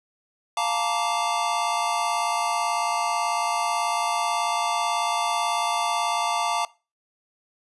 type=chord; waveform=square; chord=Bb major seventh; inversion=second; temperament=just; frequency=699.2 / 874.1 / 932.3 / 1165.4 Hz; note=F5 / A5 / Bb5 / D6; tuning=+2 / -12 / 0 / -14 cents; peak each=-29 dBFS; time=0.57-6.65 s; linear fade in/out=2 ms; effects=noise-tail reverb RT60 0.3 s tail -20 dB re dry + resampled to 24000 Hz